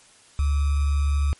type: tone with sample-and-hold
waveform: sine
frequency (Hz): 71.7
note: D2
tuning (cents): -41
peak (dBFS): -18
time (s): 0.39-1.33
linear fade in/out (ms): 0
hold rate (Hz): 1225
effects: white hiss -53 dBFS RMS until 1.39 s + MP3 48 kbps